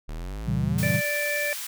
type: exponential sweep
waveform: square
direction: up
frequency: 36.71 to 103.83 Hz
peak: -32 dBFS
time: 0.08-0.97 s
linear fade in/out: 10 ms
type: chord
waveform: sine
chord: A# diminished seventh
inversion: none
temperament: equal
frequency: 116.54 / 138.59 / 164.81 / 196 Hz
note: A#2 / C#3 / E3 / G3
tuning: 0 / 0 / 0 / 0 cents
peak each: -28 dBFS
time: 0.45-1.02 s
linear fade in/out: 50 ms
type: high-pass noise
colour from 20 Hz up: white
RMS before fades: -34 dBFS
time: 0.78-1.67 s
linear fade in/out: 5 ms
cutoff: 1400 Hz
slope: 12 dB/octave
type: harmonic tone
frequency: 586 Hz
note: D5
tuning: 4 cents flat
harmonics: 1 / 3 / 4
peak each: -29 / -29 / -29 dBFS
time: 0.83-1.53 s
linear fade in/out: 0 ms
effects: none